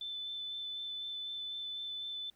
sine tone with vibrato, 3520 Hz, A7, in tune, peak -38 dBFS, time 0.01-2.3 s, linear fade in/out 2 ms, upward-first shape sine, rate 4 Hz, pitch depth 10 cents each way, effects pink hiss -72 dBFS RMS until 2.35 s

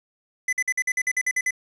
square tone bursts, 2011 Hz, B6, 31 cents sharp, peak -21 dBFS, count 11, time 0.48-1.508 s, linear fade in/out 5 ms, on 48 ms, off 50 ms, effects resampled to 22050 Hz + 8-bit

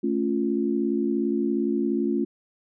sine chord, A augmented, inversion none, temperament equal, 220 / 277.2 / 349.2 Hz, A3 / C#4 / E#4, 0 / 0 / 0 cents, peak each -26 dBFS, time 0.03-2.25 s, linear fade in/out 10 ms, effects none

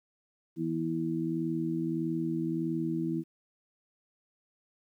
harmonic tone, 81.6 Hz, E2, 17 cents flat, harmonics 2 / 3 / 4, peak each -34 / -36 / -31 dBFS, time 0.56-3.24 s, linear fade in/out 50 ms, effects 11-bit

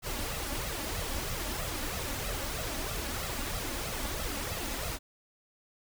pink noise with flanger, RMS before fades -35 dBFS, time 0.02-4.99 s, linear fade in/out 50 ms, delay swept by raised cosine 1.5 to 3.6 ms, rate 3.1 Hz, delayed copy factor +0.65, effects none

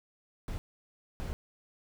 brown noise bursts at uneven times, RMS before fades -36 dBFS, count 2, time 0.48-0.58 / 1.2-1.33 s, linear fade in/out 0 ms, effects none

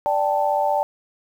sine chord, D suspended fourth, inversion none, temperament equal, 587.3 / 784 / 880 Hz, D5 / G5 / A5, 0 / 0 / 0 cents, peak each -22 dBFS, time 0.06-0.83 s, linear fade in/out 0 ms, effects 8-bit

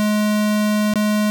square tone with dropouts, 210.8 Hz, G#3, 26 cents sharp, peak -16 dBFS, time 0-1.3 s, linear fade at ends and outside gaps 0 ms, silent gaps 0.937-0.957 s, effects none

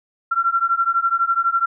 sine beating tone pair, 1358 / 1370 Hz, F6 / F6, -49 / -34 cents, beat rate 12 Hz, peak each -19 dBFS, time 0.31-1.66 s, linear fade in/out 10 ms, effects none

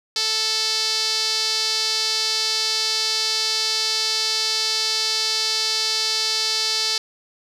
sawtooth tone with band-pass filter, 440 Hz, A4, in tune, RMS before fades -22 dBFS, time 0.16-6.98 s, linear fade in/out 2 ms, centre 4700 Hz, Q 4.2, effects none

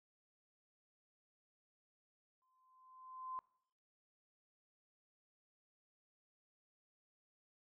sine tone with exponential growth, 1033 Hz, C6, 22 cents flat, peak -40 dBFS, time 2.42-3.39 s, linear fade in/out 0 ms, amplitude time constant 210 ms, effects noise-tail reverb RT60 0.7 s tail -22 dB re dry

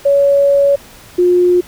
sine tone pair in turn, 562 / 356.7 Hz, C#5 / F4, +24 / +37 cents, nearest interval minor sixth, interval 787 cents, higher first, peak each -7 dBFS, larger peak neither, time 0.05-0.76 / 1.18-1.61 s, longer first, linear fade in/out 10 ms, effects pink hiss -39 dBFS RMS until 1.67 s

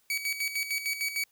sawtooth tone with tremolo, 2270 Hz, C#7, 41 cents sharp, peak -24 dBFS, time 0.1-1.24 s, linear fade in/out 2 ms, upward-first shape square, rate 6.6 Hz, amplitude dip 65%, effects white hiss -68 dBFS RMS until 1.31 s

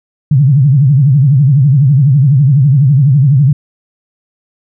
sine tone with vibrato, 138.2 Hz, C#3, 5 cents flat, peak -4 dBFS, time 0.31-3.53 s, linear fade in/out 5 ms, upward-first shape triangle, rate 12 Hz, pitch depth 220 cents each way, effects none

